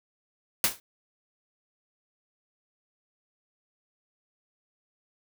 white noise with exponential decay, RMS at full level -19 dBFS, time 0.64-0.8 s, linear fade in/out 1 ms, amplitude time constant 33 ms, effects none

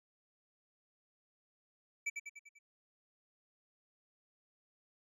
square tone with echo, 2312 Hz, D7, 28 cents flat, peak -34 dBFS, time 2.06-2.1 s, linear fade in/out 10 ms, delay 98 ms, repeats 5, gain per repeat -5 dB, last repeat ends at 2.59 s, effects resampled to 24000 Hz

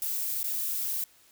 violet noise with dropouts, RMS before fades -31 dBFS, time 0.02-1.04 s, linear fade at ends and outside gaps 1 ms, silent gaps 0.431-0.442 s, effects white hiss -60 dBFS RMS until 1.31 s

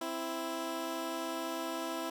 15% pulse tone pair together, 261.7 / 330.4 Hz, C4 / E4, 0 / +4 cents, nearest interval major third, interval 404 cents, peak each -35 / -30 dBFS, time 0.01-2.1 s, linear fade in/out 5 ms, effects none

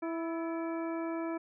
harmonic tone with a mistuned harmonic, 329.6 Hz, E4, in tune, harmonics 1 / 2 / 3 / 4 / 5 / 7, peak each -34 / -40 / -44 / -46 / -51 / -51 dBFS, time 0.02-1.38 s, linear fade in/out 10 ms, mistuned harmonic 5, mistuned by +62 cents, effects none

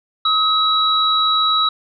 sine tone pair together, 1274 / 3887 Hz, D#6 / B7, +41 / -28 cents, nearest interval octave + perfect fifth, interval 1931 cents, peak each -16 dBFS, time 0.25-1.69 s, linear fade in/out 5 ms, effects none

